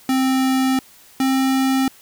square tone pair in turn, 262.4 / 265.1 Hz, C4 / C4, +5 / +23 cents, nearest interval unison, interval 18 cents, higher second, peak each -16 dBFS, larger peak neither, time 0.09-0.79 / 1.2-1.88 s, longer first, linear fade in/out 2 ms, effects white hiss -48 dBFS RMS until 2.01 s

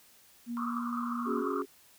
sine tone with pitch glide, 237.2 to 238.7 Hz, A#3 to A#3, +30 to +41 cents, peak -33 dBFS, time 0.46-1.45 s, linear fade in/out 50 ms, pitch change +11 cents, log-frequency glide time 0.65-0.79 s
pink band-pass noise, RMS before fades -38 dBFS, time 0.57-1.62 s, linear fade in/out 0 ms, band 1100 to 1300 Hz, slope 96 dB/octave
sine chord, C# suspended fourth, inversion none, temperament equal, 277.2 / 370 / 415.3 Hz, C#4 / F#4 / G#4, 0 / 0 / 0 cents, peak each -35 dBFS, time 1.25-1.66 s, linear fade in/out 50 ms
effects white hiss -60 dBFS RMS until 1.98 s

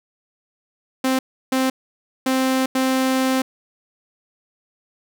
sawtooth tone bursts at uneven times, 261.6 Hz, C4, in tune, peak -13 dBFS, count 4, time 1.04-1.19 / 1.52-1.7 / 2.26-2.66 / 2.75-3.42 s, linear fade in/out 5 ms, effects none

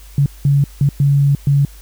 sine tone bursts at uneven times, 141.1 Hz, C#3, 31 cents sharp, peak -9 dBFS, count 5, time 0.18-0.26 / 0.45-0.64 / 0.81-0.89 / 1-1.35 / 1.47-1.65 s, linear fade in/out 2 ms, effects added 50 Hz sine -36 dBFS peak until 1.81 s + white hiss -45 dBFS RMS until 1.81 s

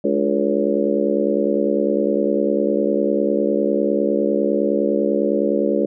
harmonic tone with a mistuned harmonic, 69.9 Hz, C#2, 15 cents sharp, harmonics 3 / 4 / 5 / 6 / 7 / 8, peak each -23 / -23 / -23 / -23 / -23 / -23 dBFS, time 0.04-5.86 s, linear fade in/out 5 ms, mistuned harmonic 4, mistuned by +69 cents, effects none

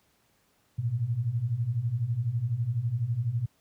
sine beating tone pair, 110 / 122 Hz, A2 / B2, 0 / -21 cents, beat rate 12 Hz, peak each -31 / -27 dBFS, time 0.78-3.46 s, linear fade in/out 10 ms, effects pink hiss -68 dBFS RMS until 3.6 s + high-pass 60 Hz 12 dB/octave

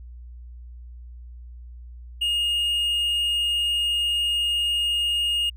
triangle tone, 2849 Hz, F7, 34 cents sharp, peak -19 dBFS, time 2.21-5.5 s, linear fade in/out 10 ms, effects added 60 Hz sine -38 dBFS peak until 5.56 s

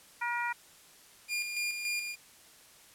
harmonic tone, 477.5 Hz, A#4, 42 cents sharp, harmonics 2 / 3 / 4 / 5, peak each -34 / -36 / -37 / -38 dBFS, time 0.21-0.53 s, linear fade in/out 10 ms
sawtooth tone with tremolo, 2414 Hz, D7, 47 cents sharp, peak -27 dBFS, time 1.28-2.16 s, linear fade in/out 50 ms, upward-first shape square, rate 3.5 Hz, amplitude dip 45%
effects white hiss -57 dBFS RMS until 2.94 s + low-pass 12000 Hz 12 dB/octave

